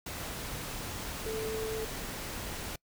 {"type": "tone in noise", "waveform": "sine", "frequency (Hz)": 440, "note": "A4", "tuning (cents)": 0, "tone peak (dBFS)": -33, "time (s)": [1.26, 1.85], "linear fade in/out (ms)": 5, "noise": "pink", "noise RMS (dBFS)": -39, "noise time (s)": [0.06, 2.76], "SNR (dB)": 3, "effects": ["noise-tail reverb RT60 0.1 s tail -25 dB re dry"]}